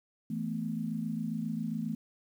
sine chord, E suspended fourth, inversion none, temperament just, 164.81 / 219.8 / 247.2 Hz, E3 / A3 / B3, 0 / -2 / +2 cents, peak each -37 / -34 / -38 dBFS, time 0.3-1.95 s, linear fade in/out 5 ms, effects 10-bit

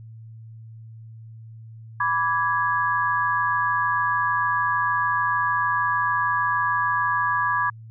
sine chord, G# diminished, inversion first, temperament equal with one note detuned, 987.8 / 1161.2 / 1661.2 Hz, B5 / D6 / G#6, 0 / -20 / 0 cents, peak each -24 dBFS, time 2-7.7 s, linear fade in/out 5 ms, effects added 112 Hz sine -39 dBFS peak until 7.9 s

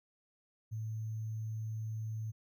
sine tone with sample-and-hold, 110 Hz, A2, in tune, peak -36 dBFS, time 0.71-2.32 s, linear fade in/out 20 ms, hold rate 6300 Hz, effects none

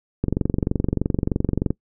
click train, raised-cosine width 3 ms, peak -7 dBFS, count 35, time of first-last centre 0.24-1.706 s, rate 23.2 Hz, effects noise-tail reverb RT60 0.1 s tail -24 dB re dry

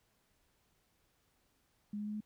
sine tone with pitch steps, 207.2 / 208.9 / 210.6 / 212.3 Hz, G#3 / G#3 / G#3 / G#3, -4 / +10 / +24 / +38 cents, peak -37 dBFS, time 1.93-2.206 s, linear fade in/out 5 ms, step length 69 ms, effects pink hiss -75 dBFS RMS until 2.25 s

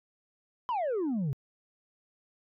sine exponential sweep, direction down, 1038 to 126.9 Hz, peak -25 dBFS, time 0.69-1.33 s, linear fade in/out 0 ms, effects tanh soft clip ceiling -27 dBFS

